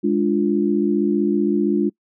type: chord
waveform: sine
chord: D diminished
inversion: second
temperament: equal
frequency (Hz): 207.7 / 293.7 / 349.2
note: Ab3 / D4 / F4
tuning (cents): 0 / 0 / 0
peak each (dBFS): -20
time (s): 0.03-1.9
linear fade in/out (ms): 20
effects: noise-tail reverb RT60 0.1 s tail -25 dB re dry